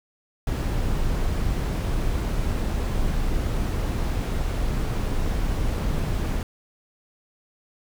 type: noise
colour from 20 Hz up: brown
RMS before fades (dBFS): -24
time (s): 0.47-6.43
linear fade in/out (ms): 2
effects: none